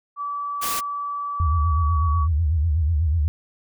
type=tone with pitch glide; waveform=sine; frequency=1152 to 1132.2 Hz; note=D6 to C#6; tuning=-34 to +36 cents; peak=-25 dBFS; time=0.16-2.28 s; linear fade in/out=50 ms; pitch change=-30 cents; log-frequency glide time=1.51-2.06 s
type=noise; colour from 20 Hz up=white; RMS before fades=-27 dBFS; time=0.61-0.81 s; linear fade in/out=20 ms
type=tone with vibrato; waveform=sine; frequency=78.9 Hz; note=D#2; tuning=25 cents sharp; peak=-17 dBFS; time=1.4-3.28 s; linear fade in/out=0 ms; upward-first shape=sine; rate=8.1 Hz; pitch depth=160 cents each way
effects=none